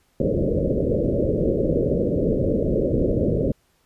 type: low-pass noise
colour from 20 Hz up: white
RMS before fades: -21 dBFS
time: 0.2-3.52 s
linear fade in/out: 5 ms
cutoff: 580 Hz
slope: 96 dB/octave
effects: pink hiss -64 dBFS RMS until 3.85 s + resampled to 32000 Hz